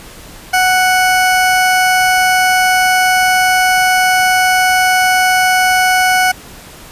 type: tone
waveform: 20% pulse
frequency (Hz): 740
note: F#5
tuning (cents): 0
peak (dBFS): -4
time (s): 0.53-6.32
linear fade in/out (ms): 10
effects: pink hiss -35 dBFS RMS until 6.91 s + resampled to 32000 Hz